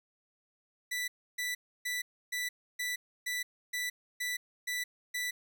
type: tone bursts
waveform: sawtooth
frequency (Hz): 1975.5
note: B6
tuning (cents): 0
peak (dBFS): -29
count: 10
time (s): 0.91-5.31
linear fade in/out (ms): 10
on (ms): 170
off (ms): 300
effects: none